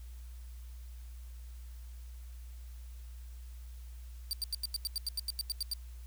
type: tone bursts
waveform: sawtooth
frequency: 4652 Hz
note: D8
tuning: 17 cents flat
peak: -29 dBFS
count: 14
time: 4.31-5.735 s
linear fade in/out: 0 ms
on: 21 ms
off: 87 ms
effects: added 60 Hz sine -44 dBFS peak until 6.06 s + white hiss -63 dBFS RMS until 6.06 s